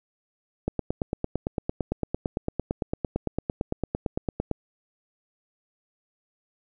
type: click train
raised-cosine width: 2 ms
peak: -12 dBFS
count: 35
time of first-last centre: 0.68-4.513 s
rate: 8.87 Hz
effects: none